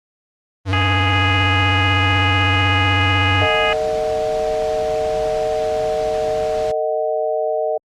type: tone with vibrato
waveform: square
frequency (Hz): 96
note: G2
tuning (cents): -36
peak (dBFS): -17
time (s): 0.65-3.48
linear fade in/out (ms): 50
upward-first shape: sine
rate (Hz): 16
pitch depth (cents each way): 65
type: harmonic tone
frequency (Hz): 415.3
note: G#4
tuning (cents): 0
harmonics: 2 / 3 / 4 / 5 / 6 / 7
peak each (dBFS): -23 / -23 / -23 / -23 / -23 / -23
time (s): 0.73-3.73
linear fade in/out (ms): 0
type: chord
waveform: sine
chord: D# diminished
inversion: second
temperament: just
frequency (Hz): 448 / 622.3 / 746.7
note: A4 / D#5 / F#5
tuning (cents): +31 / 0 / +16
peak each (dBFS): -22 / -19 / -25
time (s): 3.41-7.78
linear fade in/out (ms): 10
type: noise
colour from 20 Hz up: pink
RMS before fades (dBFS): -32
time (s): 3.44-6.72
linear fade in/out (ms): 10
effects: low-pass 6000 Hz 12 dB/octave + Opus 32 kbps